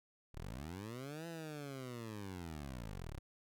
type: linear two-way sweep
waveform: 15% pulse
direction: up then down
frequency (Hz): 30.68 to 169.6 to 30.68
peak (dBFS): -38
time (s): 0.34-3.19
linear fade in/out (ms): 10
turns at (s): 1.27
effects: none